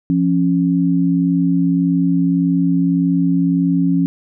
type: tone pair together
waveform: sine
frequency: 173.18 / 274.9 Hz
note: F3 / C#4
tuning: -14 / -14 cents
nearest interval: minor sixth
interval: 800 cents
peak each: -15 dBFS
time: 0.1-4.06 s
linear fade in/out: 0 ms
effects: none